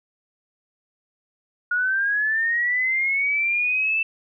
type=linear sweep; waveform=sine; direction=up; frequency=1436 to 2660 Hz; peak=-19 dBFS; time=1.71-4.03 s; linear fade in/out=5 ms; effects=none